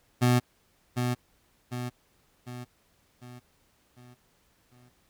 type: tone with echo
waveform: 25% pulse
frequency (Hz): 123.47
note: B2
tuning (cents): 0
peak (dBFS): -16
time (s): 0.21-0.4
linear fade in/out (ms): 20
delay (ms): 750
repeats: 6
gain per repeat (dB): -6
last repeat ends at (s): 4.9
effects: pink hiss -67 dBFS RMS until 5.09 s